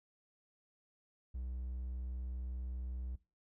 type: tone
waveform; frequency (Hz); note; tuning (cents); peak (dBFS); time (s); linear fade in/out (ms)
triangle; 62.5; B1; +21; -37; 1.34-3.16; 10
effects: noise-tail reverb RT60 0.3 s tail -20 dB re dry